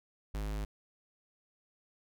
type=tone; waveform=square; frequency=51.91 Hz; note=G#1; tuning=in tune; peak=-35 dBFS; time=0.34-0.65 s; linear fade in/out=5 ms; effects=none